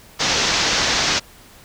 white low-pass noise, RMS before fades -19 dBFS, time 0.19-1.2 s, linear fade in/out 20 ms, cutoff 6300 Hz, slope 48 dB/octave, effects pink hiss -46 dBFS RMS until 1.64 s

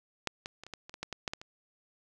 clicks, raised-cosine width 0.2 ms, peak -13 / -21 / -28 / -30 / -23 / -29 / -27 / -19 / -20 / -15 / -18 / -28 dBFS, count 12, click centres 0.273 / 0.459 / 0.636 / 0.666 / 0.737 / 0.895 / 0.941 / 1.03 / 1.127 / 1.278 / 1.335 / 1.415 s, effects none

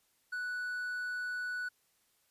triangle tone, 1480 Hz, F#6, in tune, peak -33 dBFS, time 0.32-1.69 s, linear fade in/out 10 ms, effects white hiss -73 dBFS RMS until 2.3 s + resampled to 32000 Hz

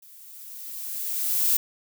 violet noise with level ramp, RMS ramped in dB -50 to -20 dBFS, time 0.02-1.57 s, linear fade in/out 5 ms, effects none

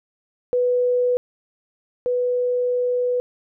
sine tone pair in turn, 493.9 / 493.9 Hz, B4 / B4, 0 / 0 cents, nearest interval unison, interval 0 cents, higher neither, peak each -16 / -18 dBFS, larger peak first, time 0.53-1.17 / 2.06-3.2 s, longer second, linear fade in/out 0 ms, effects none

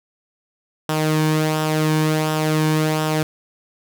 sawtooth tone with flanger, 155.4 Hz, D#3, 2 cents flat, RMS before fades -19 dBFS, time 0.89-3.23 s, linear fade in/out 2 ms, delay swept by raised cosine 0.45 to 1.55 ms, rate 1.4 Hz, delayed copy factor -0.5, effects none

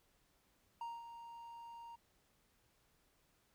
triangle tone with ADSR envelope, 932.3 Hz, A#5, in tune, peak -39 dBFS, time 0.81-1.96 s, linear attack 3 ms, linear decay 210 ms, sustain -9 dB, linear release 11 ms, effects pink hiss -75 dBFS RMS until 3.54 s

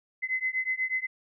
sine beating tone pair, 2038 / 2046.2 Hz, C7 / C7, -46 / -39 cents, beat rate 8.2 Hz, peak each -30 dBFS, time 0.22-1.07 s, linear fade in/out 20 ms, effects none

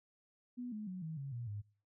sine tone with pitch steps, 245.9 / 212.8 / 184.22 / 159.45 / 138.01 / 119.45 / 103.39 Hz, B3 / G#3 / F#3 / D#3 / C#3 / A#2 / G#2, -7 / +42 / -7 / +43 / -7 / +43 / -7 cents, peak -40 dBFS, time 0.57-1.62 s, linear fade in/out 20 ms, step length 150 ms, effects noise-tail reverb RT60 0.4 s tail -22 dB re dry

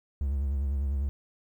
triangle tone with vibrato, 69.3 Hz, C#2, in tune, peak -24 dBFS, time 0.21-1.09 s, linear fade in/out 0 ms, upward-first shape sine, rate 10 Hz, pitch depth 78 cents each way, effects 11-bit

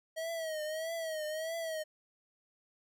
square tone with vibrato, 637 Hz, D#5, 41 cents sharp, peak -36 dBFS, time 0.16-1.84 s, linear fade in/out 20 ms, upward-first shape triangle, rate 1.6 Hz, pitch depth 91 cents each way, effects none

